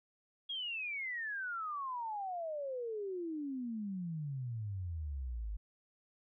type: exponential sweep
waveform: sine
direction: down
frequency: 3322 to 49.27 Hz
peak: -37 dBFS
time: 0.49-5.57 s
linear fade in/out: 10 ms
effects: none